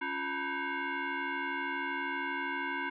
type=tone with frequency modulation; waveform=sine; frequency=277.2 Hz; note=C#4; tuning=in tune; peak=-32 dBFS; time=0.01-2.9 s; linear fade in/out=10 ms; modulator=627 Hz; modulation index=3.2; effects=none